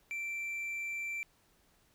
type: tone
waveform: triangle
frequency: 2345 Hz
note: D7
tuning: 3 cents flat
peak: -34 dBFS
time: 0.11-1.23 s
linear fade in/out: 0 ms
effects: pink hiss -69 dBFS RMS until 1.94 s